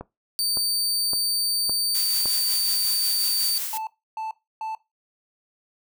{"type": "click train", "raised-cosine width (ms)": 1, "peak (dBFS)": -20, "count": 5, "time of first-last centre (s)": [0.01, 2.257], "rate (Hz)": 1.78}
{"type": "tone", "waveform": "sawtooth", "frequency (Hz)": 4600, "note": "D8", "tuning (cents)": -37, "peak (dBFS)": -19, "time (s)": [0.39, 3.58], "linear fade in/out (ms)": 0}
{"type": "noise with tremolo", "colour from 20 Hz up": "blue", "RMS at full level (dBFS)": -28, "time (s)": [1.94, 3.78], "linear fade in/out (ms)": 10, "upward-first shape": "sine", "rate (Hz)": 5.5, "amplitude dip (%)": 40}
{"type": "tone bursts", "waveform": "triangle", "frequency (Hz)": 880, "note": "A5", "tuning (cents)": 0, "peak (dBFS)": -26, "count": 3, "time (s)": [3.73, 4.75], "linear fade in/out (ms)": 2, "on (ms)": 140, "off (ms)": 300}
{"effects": ["noise-tail reverb RT60 0.2 s tail -18 dB re dry"]}